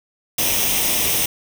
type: noise with comb filter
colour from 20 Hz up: white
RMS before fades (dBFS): -19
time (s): 0.38-1.26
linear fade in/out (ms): 5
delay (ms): 0.34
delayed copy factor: +0.6
effects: none